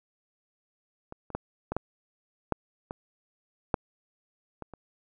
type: clicks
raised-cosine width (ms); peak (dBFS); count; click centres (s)
1; -26 / -29 / -16 / -17 / -14 / -11 / -21 / -9 / -24 / -29; 10; 1.124 / 1.303 / 1.35 / 1.72 / 1.766 / 2.523 / 2.909 / 3.742 / 4.623 / 4.737
effects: none